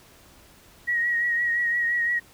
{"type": "tone with vibrato", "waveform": "sine", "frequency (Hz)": 1898, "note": "A#6", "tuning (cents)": 31, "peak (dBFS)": -21, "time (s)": [0.87, 2.2], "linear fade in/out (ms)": 20, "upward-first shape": "triangle", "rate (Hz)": 5.8, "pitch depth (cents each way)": 39, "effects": ["pink hiss -53 dBFS RMS until 2.33 s"]}